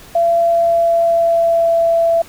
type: tone with pitch glide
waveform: sine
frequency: 678 to 668.7 Hz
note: E5 to E5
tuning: +49 to +25 cents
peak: -10 dBFS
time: 0.15-2.22 s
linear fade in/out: 5 ms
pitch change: -24 cents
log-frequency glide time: 0.38-1.82 s
effects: pink hiss -40 dBFS RMS until 2.28 s